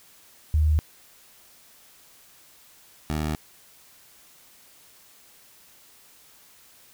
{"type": "tone pair in turn", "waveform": ["sine", "15% pulse"], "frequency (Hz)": [76.8, 76.8], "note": ["D#2", "D#2"], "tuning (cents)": [-22, -22], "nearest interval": "unison", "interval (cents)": 0, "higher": "neither", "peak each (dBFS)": [-17, -19], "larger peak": "first", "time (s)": [[0.54, 0.79], [3.1, 3.35]], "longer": "neither", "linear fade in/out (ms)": 0, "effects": ["white hiss -54 dBFS RMS until 6.93 s"]}